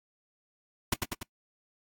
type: noise with echo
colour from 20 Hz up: pink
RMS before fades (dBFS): -25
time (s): 0.92-0.94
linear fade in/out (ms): 5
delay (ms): 97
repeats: 3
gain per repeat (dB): -4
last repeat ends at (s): 1.231
effects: noise-tail reverb RT60 0.1 s tail -23 dB re dry + AAC 64 kbps